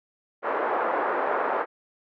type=band-pass noise; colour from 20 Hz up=pink; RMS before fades=-26 dBFS; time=0.42-1.66 s; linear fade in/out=50 ms; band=410 to 1500 Hz; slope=24 dB/octave; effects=none